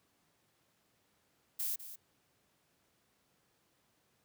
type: noise with echo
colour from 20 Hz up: violet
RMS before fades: -36 dBFS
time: 1.59-1.76 s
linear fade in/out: 10 ms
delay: 200 ms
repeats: 1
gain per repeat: -12 dB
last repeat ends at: 1.96 s
effects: pink hiss -74 dBFS RMS until 4.24 s + high-pass 100 Hz 12 dB/octave